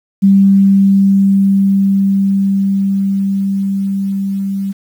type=tone with level ramp; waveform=sine; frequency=196 Hz; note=G3; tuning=in tune; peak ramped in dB=-4 to -15 dBFS; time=0.22-4.73 s; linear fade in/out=20 ms; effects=7-bit